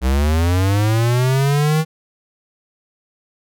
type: linear sweep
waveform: square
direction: up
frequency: 61.74 to 160.1 Hz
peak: -14 dBFS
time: 0.01-1.85 s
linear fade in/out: 50 ms
effects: none